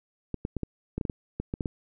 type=clicks; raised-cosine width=3 ms; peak=-17 dBFS; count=12; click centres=0.343 / 0.451 / 0.567 / 0.633 / 0.98 / 1.012 / 1.052 / 1.098 / 1.4 / 1.539 / 1.608 / 1.658 s; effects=none